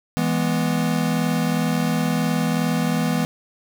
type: chord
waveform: square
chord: E major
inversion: none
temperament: equal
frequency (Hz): 164.81 / 207.7 / 246.9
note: E3 / G#3 / B3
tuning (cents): 0 / 0 / 0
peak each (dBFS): -23 / -26 / -24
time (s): 0.17-3.25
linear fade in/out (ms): 0
effects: 9-bit